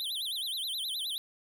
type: tone with vibrato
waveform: square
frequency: 3525 Hz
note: A7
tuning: 2 cents sharp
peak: -33 dBFS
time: 0-1.18 s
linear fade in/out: 0 ms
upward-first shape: sine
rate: 9.5 Hz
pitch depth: 250 cents each way
effects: none